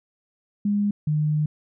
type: tone pair in turn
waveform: sine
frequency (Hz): 204.7 / 151.68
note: G#3 / D#3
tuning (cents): -25 / -44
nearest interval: perfect fourth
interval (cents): 519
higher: first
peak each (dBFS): -19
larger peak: neither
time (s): 0.65-0.91 / 1.07-1.46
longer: second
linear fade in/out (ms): 5
effects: none